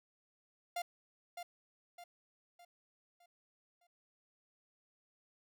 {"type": "tone with echo", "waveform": "45% pulse", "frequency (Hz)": 698.5, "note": "F5", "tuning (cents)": 0, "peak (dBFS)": -36, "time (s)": [0.76, 0.82], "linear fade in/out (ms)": 5, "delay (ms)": 610, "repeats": 5, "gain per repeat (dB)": -7, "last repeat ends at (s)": 3.87, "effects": []}